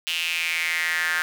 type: tone with high-pass filter sweep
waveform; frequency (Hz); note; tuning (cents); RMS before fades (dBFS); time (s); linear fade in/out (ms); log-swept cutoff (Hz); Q
square; 83.2; E2; +17; -25; 0.07-1.22; 0; 2900 to 1600; 5.5
effects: none